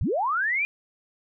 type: linear sweep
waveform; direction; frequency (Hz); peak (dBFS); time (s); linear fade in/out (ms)
sine; up; 48.41 to 2452; -22; 0.01-0.65; 0
effects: none